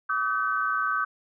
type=tone cluster; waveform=sine; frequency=1150 / 1270 / 1527 Hz; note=D6 / D#6 / G6; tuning=-37 / +35 / -46 cents; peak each=-29 / -28 / -27 dBFS; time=0.09-1.05 s; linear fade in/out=10 ms; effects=none